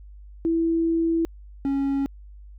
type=tone pair in turn; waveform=sine / triangle; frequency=330.3 / 275.9 Hz; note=E4 / C#4; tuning=+4 / -8 cents; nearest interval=minor third; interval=312 cents; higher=first; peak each=-19 dBFS; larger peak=neither; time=0.45-1.25 / 1.65-2.06 s; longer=first; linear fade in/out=0 ms; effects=added 50 Hz sine -41 dBFS peak until 2.58 s